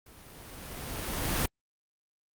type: noise with level ramp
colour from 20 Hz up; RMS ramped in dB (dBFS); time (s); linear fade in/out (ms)
pink; -54 to -27; 0.06-1.46; 5
effects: Opus 32 kbps